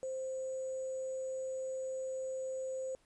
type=tone with sample-and-hold; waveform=sine; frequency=523.3 Hz; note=C5; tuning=in tune; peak=-36 dBFS; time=0.03-2.95 s; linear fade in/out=0 ms; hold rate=7350 Hz; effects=pink hiss -71 dBFS RMS until 3.05 s + resampled to 24000 Hz